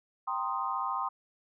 sine chord, C minor seventh, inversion second, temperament equal, 784 / 932.3 / 1046.5 / 1244.5 Hz, G5 / Bb5 / C6 / Eb6, 0 / 0 / 0 / 0 cents, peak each -37 / -38 / -33 / -35 dBFS, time 0.27-1.09 s, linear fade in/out 10 ms, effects none

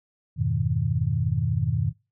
sine chord, F half-diminished seventh, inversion none, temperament equal, 87.31 / 103.83 / 123.47 / 155.56 Hz, F2 / Ab2 / Cb3 / Eb3, 0 / 0 / 0 / 0 cents, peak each -29 / -27 / -26 / -27 dBFS, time 0.36-1.93 s, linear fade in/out 50 ms, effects noise-tail reverb RT60 0.3 s tail -26 dB re dry

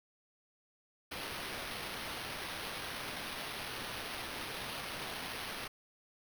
blue noise with sample-and-hold, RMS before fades -42 dBFS, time 1.11-5.68 s, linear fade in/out 10 ms, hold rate 7350 Hz, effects none

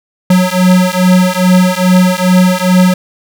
square beating tone pair, 181.9 / 184.3 Hz, F#3 / F#3, -29 / -7 cents, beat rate 2.4 Hz, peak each -10 dBFS, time 0.3-2.94 s, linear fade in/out 5 ms, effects none

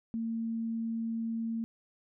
sine tone, 227.3 Hz, A#3, 43 cents flat, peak -31 dBFS, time 0.14-1.64 s, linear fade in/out 0 ms, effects none

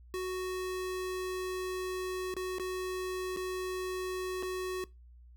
square tone with dropouts, 370 Hz, F#4, in tune, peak -34 dBFS, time 0.14-4.84 s, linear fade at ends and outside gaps 0 ms, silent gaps 2.34-2.366 / 2.584-2.597 / 3.363-3.371 / 4.426-4.431 s, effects noise-tail reverb RT60 0.2 s tail -20 dB re dry + added 60 Hz sine -52 dBFS peak until 5.36 s

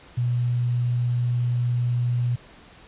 sine tone with quantisation, 121.6 Hz, B2, 26 cents flat, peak -20 dBFS, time 0.17-2.36 s, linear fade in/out 10 ms, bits 8, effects pink hiss -49 dBFS RMS until 2.87 s + resampled to 8000 Hz

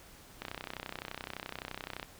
click train, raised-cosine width 0.3 ms, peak -22 dBFS, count 52, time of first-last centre 0.42-2.029 s, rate 31.7 Hz, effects pink hiss -55 dBFS RMS until 2.19 s

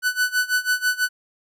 45% pulse tone with tremolo, 1493 Hz, F#6, 15 cents sharp, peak -16 dBFS, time 0.02-1.09 s, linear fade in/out 50 ms, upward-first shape sine, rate 6.1 Hz, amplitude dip 90%, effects none

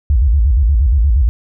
sine tone with vibrato, 62.7 Hz, B1, 27 cents sharp, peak -8 dBFS, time 0.1-1.29 s, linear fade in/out 0 ms, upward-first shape square, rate 8.5 Hz, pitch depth 240 cents each way, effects none

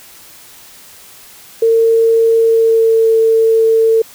sine tone with pitch glide, 454.4 to 448.9 Hz, A#4 to A4, -44 to +35 cents, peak -7 dBFS, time 1.62-4.02 s, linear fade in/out 5 ms, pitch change -21 cents, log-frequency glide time 2.38-3.08 s, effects white hiss -39 dBFS RMS until 4.14 s

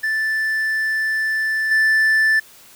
triangle tone with level steps, 1760 Hz, A6, in tune, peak -16 / -11 dBFS, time 0.03-2.4 s, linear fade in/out 10 ms, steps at 1.71 s, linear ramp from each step 5 ms, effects white hiss -46 dBFS RMS until 2.75 s

